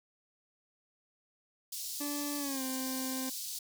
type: high-pass noise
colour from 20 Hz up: pink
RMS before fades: -40 dBFS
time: 1.72-3.59 s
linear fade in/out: 5 ms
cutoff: 4300 Hz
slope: 24 dB/octave
type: tone with pitch glide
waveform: 40% pulse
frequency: 289.8 to 261.2 Hz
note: D4 to C4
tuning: -23 to -3 cents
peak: -35 dBFS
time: 2-3.3 s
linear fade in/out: 10 ms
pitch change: -180 cents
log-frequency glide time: 2.38-2.63 s
effects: none

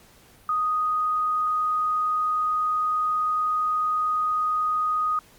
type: tone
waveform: sine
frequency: 1244.5 Hz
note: D#6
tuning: in tune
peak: -21 dBFS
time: 0.49-5.19 s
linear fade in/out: 2 ms
effects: pink hiss -54 dBFS RMS until 5.38 s + Opus 48 kbps

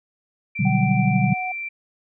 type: tone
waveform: sine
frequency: 2349 Hz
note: D7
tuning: in tune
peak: -27 dBFS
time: 0.55-1.69 s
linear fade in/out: 10 ms
type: chord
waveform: sine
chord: G major seventh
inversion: first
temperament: just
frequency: 122.5 / 147 / 183.75 / 196 Hz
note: B2 / D3 / F#3 / G3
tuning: -14 / +2 / -12 / 0 cents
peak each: -22 dBFS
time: 0.59-1.34 s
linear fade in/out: 10 ms
type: tone with pitch glide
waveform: sine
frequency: 758 to 738.6 Hz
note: F#5 to F#5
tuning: +42 to -3 cents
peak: -26 dBFS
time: 0.65-1.52 s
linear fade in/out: 5 ms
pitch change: -45 cents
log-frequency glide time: 0.77-1.21 s
effects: none

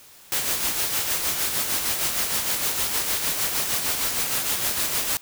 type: noise with tremolo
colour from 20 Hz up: white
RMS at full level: -23 dBFS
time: 0.32-5.17 s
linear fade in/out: 0 ms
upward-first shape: sine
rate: 6.5 Hz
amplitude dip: 45%
effects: white hiss -49 dBFS RMS until 5.21 s

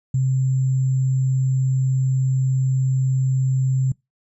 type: tone with sample-and-hold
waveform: sine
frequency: 131.7 Hz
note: C3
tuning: 12 cents sharp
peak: -16 dBFS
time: 0.14-3.92 s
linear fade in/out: 5 ms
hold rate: 7350 Hz
effects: noise-tail reverb RT60 0.2 s tail -25 dB re dry + resampled to 24000 Hz

